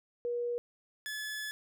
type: tone pair in turn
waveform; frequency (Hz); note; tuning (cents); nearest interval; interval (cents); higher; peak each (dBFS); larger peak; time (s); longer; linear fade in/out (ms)
sine / sawtooth; 480 / 1716.5; B4 / A6; -49 / -43; octave + minor seventh; 2206; second; -31 / -33; first; 0.25-0.58 / 1.06-1.51; second; 0
effects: none